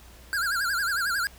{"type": "tone with vibrato", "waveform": "square", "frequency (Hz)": 1500, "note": "F#6", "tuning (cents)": 23, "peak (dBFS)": -25, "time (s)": [0.33, 1.27], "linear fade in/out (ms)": 0, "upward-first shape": "sine", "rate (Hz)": 11, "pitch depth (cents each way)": 170, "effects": ["added 60 Hz sine -50 dBFS peak until 1.38 s", "pink hiss -52 dBFS RMS until 1.38 s"]}